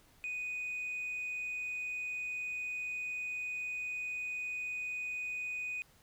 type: tone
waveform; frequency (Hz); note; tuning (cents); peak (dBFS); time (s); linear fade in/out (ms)
sine; 2486; D#7; -2; -34; 0.24-5.82; 0
effects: tanh soft clip ceiling -34 dBFS + pink hiss -65 dBFS RMS until 6.02 s